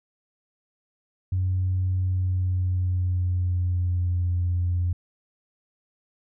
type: tone with pitch glide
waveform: sine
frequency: 92.5 to 88.37 Hz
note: F#2 to F2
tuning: 0 to +21 cents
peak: -20 dBFS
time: 1.32-4.93 s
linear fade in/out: 5 ms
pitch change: -79 cents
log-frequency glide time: 2.01-4.32 s
effects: tanh soft clip ceiling -17 dBFS